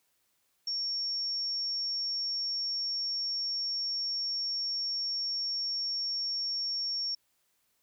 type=tone; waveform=sine; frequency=5500 Hz; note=F8; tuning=27 cents flat; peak=-30 dBFS; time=0.67-7.15 s; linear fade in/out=5 ms; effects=white hiss -74 dBFS RMS until 7.82 s